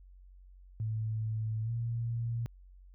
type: tone with pitch glide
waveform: sine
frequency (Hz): 110 to 116.54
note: A2 to A#2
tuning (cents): 0 to 0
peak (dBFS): -31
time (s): 0.8-2.46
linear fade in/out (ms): 0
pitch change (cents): +100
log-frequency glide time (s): 1.63-1.71
effects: added 46 Hz sine -52 dBFS peak until 2.94 s